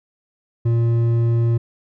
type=tone with hard clipping; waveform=triangle; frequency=116.54 Hz; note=A#2; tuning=in tune; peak=-16 dBFS; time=0.65-1.58 s; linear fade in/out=10 ms; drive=10 dB; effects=none